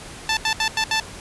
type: tone bursts at uneven times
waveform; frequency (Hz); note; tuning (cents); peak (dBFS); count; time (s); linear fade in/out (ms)
10% pulse; 882; A5; +4; -10; 5; 0.29-0.37 / 0.45-0.53 / 0.6-0.68 / 0.77-0.84 / 0.91-1; 2
effects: pink hiss -38 dBFS RMS until 1.2 s + resampled to 24000 Hz